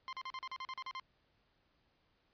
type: tone bursts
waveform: sawtooth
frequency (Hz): 1047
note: C6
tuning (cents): +1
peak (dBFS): -37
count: 11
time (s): 0.08-0.998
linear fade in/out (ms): 0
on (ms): 48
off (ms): 39
effects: pink hiss -75 dBFS RMS until 2.33 s + resampled to 11025 Hz